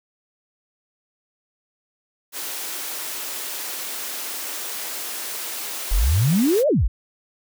white high-pass noise, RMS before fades -30 dBFS, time 2.32-6.64 s, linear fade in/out 50 ms, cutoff 270 Hz, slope 24 dB/octave
sine exponential two-way sweep, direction up then down, 37.21 to 635 to 37.21 Hz, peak -15 dBFS, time 5.91-6.88 s, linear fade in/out 10 ms, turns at 6.68 s
effects none

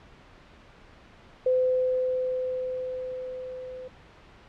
sine tone with level ramp, 510 Hz, C5, 44 cents flat, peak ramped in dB -19 to -37 dBFS, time 1.46-3.88 s, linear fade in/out 5 ms, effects pink hiss -52 dBFS RMS until 4.48 s + low-pass 3000 Hz 12 dB/octave

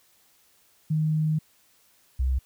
sine tone pair in turn, 155.56 / 64.71 Hz, D#3 / C2, 0 / -19 cents, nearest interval octave + minor third, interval 1519 cents, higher first, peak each -21 dBFS, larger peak neither, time 0.9-1.39 / 2.19-2.39 s, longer first, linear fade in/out 10 ms, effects white hiss -62 dBFS RMS until 2.45 s

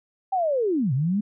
sine linear two-way sweep, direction down then up, 788 to 121.7 to 216 Hz, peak -20 dBFS, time 0.32-1.21 s, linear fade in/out 10 ms, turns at 0.93 s, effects none

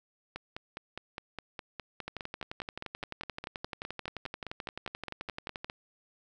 two click trains, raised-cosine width 0.3 ms, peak -22 / -21 dBFS, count 27 / 42, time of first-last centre 0.36-5.699 / 2.08-5.645 s, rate 4.87 / 11.5 Hz, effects none

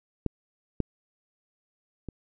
clicks, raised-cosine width 3 ms, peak -13 / -12 / -23 dBFS, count 3, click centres 0.263 / 0.803 / 2.087 s, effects none

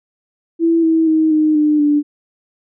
sine tone with pitch steps, 331.7 / 323.7 / 316 / 308.4 / 301 / 293.8 Hz, E4 / E4 / D#4 / D#4 / D4 / D4, +11 / -31 / +27 / -15 / +43 / +1 cents, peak -10 dBFS, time 0.59-2.03 s, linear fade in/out 50 ms, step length 240 ms, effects none

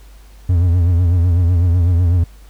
triangle tone with vibrato, 87.31 Hz, F2, in tune, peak -8 dBFS, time 0.49-2.24 s, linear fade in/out 5 ms, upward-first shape triangle, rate 8 Hz, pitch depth 100 cents each way, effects added 50 Hz sine -38 dBFS peak until 2.49 s + pink hiss -50 dBFS RMS until 2.49 s

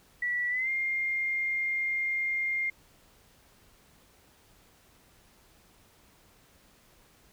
sine tone with pitch glide, 1951 to 2115 Hz, B6 to C7, -22 to +18 cents, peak -27 dBFS, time 0.22-2.7 s, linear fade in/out 5 ms, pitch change +140 cents, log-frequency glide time 0.49-0.7 s, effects pink hiss -61 dBFS RMS until 7.32 s

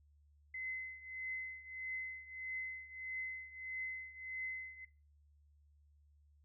sine tone with tremolo, 2047 Hz, C7, 38 cents flat, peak -37 dBFS, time 0.54-4.85 s, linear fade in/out 5 ms, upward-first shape triangle, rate 1.6 Hz, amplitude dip 85%, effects noise-tail reverb RT60 0.3 s tail -19 dB re dry + added 73 Hz sine -65 dBFS peak until 6.44 s

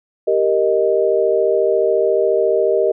sine chord, Eb major, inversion first, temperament equal, 392 / 466.2 / 622.3 Hz, G4 / Bb4 / Eb5, 0 / 0 / 0 cents, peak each -17 dBFS, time 0.27-2.92 s, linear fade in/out 10 ms, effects none

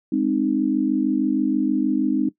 sine chord, Ab major, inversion none, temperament equal with one note detuned, 207.7 / 261.6 / 307.9 Hz, Ab3 / C4 / Eb4, 0 / 0 / -18 cents, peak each -25 / -21 / -21 dBFS, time 0.12-2.29 s, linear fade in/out 5 ms, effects noise-tail reverb RT60 0.1 s tail -17 dB re dry

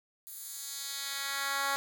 10% pulse tone with high-pass filter sweep, 277.2 Hz, C#4, in tune, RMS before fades -36 dBFS, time 0.27-1.76 s, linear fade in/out 0 ms, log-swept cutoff 12000 to 900 Hz, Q 0.89, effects none

